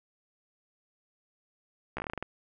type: slowing click train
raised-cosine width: 0.5 ms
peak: -19 dBFS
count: 10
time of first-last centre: 1.97-2.226 s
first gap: 14 ms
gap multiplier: 1.17
effects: none